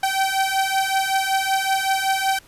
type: beating tone pair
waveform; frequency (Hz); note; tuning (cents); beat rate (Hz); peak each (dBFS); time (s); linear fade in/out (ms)
sawtooth; 770 / 775.3; G5 / G5; -31 / -19; 5.3; -18; 0.03-2.39; 5
effects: pink hiss -51 dBFS RMS until 2.47 s + resampled to 32000 Hz